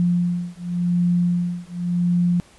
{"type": "beating tone pair", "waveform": "sine", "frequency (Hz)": [175, 175.9], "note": ["F3", "F3"], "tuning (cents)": [4, 13], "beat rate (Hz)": 0.9, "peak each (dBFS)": -21, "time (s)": [0, 2.4], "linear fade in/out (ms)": 0, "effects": ["pink hiss -51 dBFS RMS until 2.58 s", "resampled to 24000 Hz"]}